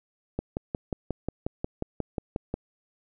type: click train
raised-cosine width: 2 ms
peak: -15 dBFS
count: 13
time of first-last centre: 0.39-2.541 s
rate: 5.58 Hz
effects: none